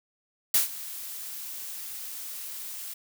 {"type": "noise with ADSR envelope", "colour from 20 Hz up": "blue", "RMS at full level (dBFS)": -20, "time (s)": [0.54, 2.94], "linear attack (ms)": 4, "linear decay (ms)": 130, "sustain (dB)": -18, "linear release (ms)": 9, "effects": []}